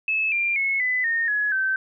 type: tone with pitch steps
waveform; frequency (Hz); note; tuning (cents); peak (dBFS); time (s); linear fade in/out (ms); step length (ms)
sine; 2600 / 2384 / 2186 / 2005 / 1838.5 / 1685.9 / 1546; E7 / D7 / C#7 / B6 / A#6 / G#6 / G6; -24 / +25 / -25 / +26 / -24 / +26 / -24; -20; 0.08-1.76; 2; 240
effects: none